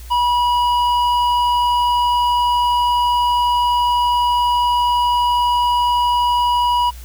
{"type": "tone with hard clipping", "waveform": "sine", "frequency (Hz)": 972, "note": "B5", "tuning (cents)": -28, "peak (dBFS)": -15, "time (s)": [0.1, 6.91], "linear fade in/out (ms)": 20, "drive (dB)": 8, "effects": ["added 60 Hz sine -32 dBFS peak until 7.04 s", "white hiss -43 dBFS RMS until 7.04 s"]}